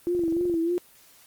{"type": "tone with vibrato", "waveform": "sine", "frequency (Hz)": 341, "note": "F4", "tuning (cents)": -41, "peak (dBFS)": -22, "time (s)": [0.07, 0.78], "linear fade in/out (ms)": 0, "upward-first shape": "sine", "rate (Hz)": 3.3, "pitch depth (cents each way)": 70}
{"type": "click train", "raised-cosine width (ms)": 2, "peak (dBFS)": -27, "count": 10, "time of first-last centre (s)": [0.15, 0.541], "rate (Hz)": 23}
{"effects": ["white hiss -55 dBFS RMS until 1.26 s", "Opus 24 kbps"]}